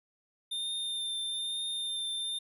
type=tone with vibrato; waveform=square; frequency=3610 Hz; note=A7; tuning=44 cents sharp; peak=-33 dBFS; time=0.51-2.39 s; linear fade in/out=10 ms; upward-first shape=triangle; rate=1.1 Hz; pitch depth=19 cents each way; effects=none